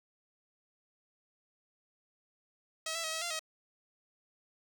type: tone with pitch steps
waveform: 5% pulse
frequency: 641 / 663 / 637 / 644 / 691 / 635 Hz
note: E5 / E5 / D#5 / E5 / F5 / D#5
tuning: -49 / +10 / +41 / -41 / -19 / +35 cents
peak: -23 dBFS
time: 2.86-3.394 s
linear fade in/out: 5 ms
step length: 89 ms
effects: none